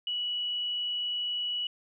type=tone; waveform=sine; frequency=2938 Hz; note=F#7; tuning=13 cents flat; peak=-29 dBFS; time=0.07-1.67 s; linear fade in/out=2 ms; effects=none